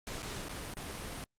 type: noise with dropouts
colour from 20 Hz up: pink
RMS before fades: -41 dBFS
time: 0.07-1.24 s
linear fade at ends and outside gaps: 0 ms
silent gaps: 0.221-0.229 / 0.485-0.493 / 0.738-0.769 s
effects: low-pass 11000 Hz 12 dB/octave + Opus 48 kbps